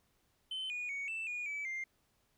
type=tone with pitch steps; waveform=sine; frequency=3064 / 2454 / 2234 / 2656 / 2445 / 2298 / 2102 Hz; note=G7 / D#7 / C#7 / E7 / D#7 / D7 / C7; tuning=-40 / -25 / +13 / +12 / -31 / -38 / +7 cents; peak=-35 dBFS; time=0.51-1.84 s; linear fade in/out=5 ms; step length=190 ms; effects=tanh soft clip ceiling -35 dBFS + pink hiss -75 dBFS RMS until 2.37 s